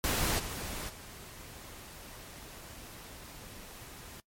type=noise with level steps; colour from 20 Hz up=pink; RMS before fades=-30 / -39 / -48 dBFS; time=0.04-4.2 s; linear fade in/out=0 ms; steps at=0.38 / 0.88 s; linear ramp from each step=20 ms; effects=noise-tail reverb RT60 0.1 s tail -21 dB re dry + MP3 64 kbps